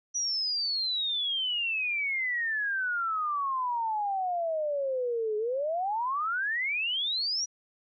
sine exponential two-way sweep, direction down then up, 5900 to 418.7 to 5900 Hz, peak -27 dBFS, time 0.14-7.46 s, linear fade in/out 20 ms, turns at 5.37 s, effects none

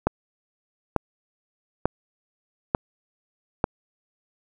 click train, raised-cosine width 1 ms, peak -5 dBFS, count 5, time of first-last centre 0.07-3.641 s, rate 1.12 Hz, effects none

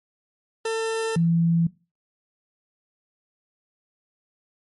40% pulse / sine tone pair in turn, 448.3 / 167.54 Hz, A4 / E3, +32 / +28 cents, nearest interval octave + perfect fourth, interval 1704 cents, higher first, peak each -22 / -17 dBFS, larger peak second, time 0.65-1.16 / 1.16-1.67 s, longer neither, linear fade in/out 5 ms, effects noise-tail reverb RT60 0.3 s tail -20 dB re dry + MP3 48 kbps

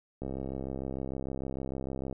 click train, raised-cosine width 2 ms, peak -23 dBFS, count 128, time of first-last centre 0.22-2.127 s, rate 66.6 Hz, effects none

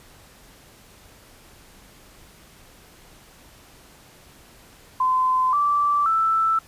sine tone with pitch steps, 1026 / 1165 / 1322.9 Hz, C6 / D6 / E6, -34 / -14 / +6 cents, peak -17 dBFS, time 5-6.59 s, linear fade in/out 5 ms, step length 530 ms, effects pink hiss -50 dBFS RMS until 6.67 s + resampled to 32000 Hz

